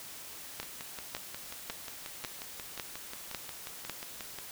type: two click trains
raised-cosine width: 0.2 ms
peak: -18 / -23 dBFS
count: 7 / 22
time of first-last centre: 0.6-3.897 / 0.63-4.387 s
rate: 1.82 / 5.59 Hz
effects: white hiss -46 dBFS RMS until 4.51 s